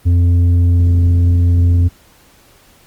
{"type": "tone with tanh clipping", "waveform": "triangle", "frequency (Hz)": 87.31, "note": "F2", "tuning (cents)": 0, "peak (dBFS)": -9, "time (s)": [0.05, 1.89], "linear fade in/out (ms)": 20, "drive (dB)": 10, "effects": ["pink hiss -48 dBFS RMS until 2.86 s", "Opus 32 kbps"]}